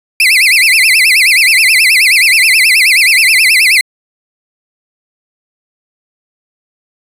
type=tone with vibrato; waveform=35% pulse; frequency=2319 Hz; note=D7; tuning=22 cents flat; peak=-3 dBFS; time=0.2-3.81 s; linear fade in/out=2 ms; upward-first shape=sine; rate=9.4 Hz; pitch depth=260 cents each way; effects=resampled to 32000 Hz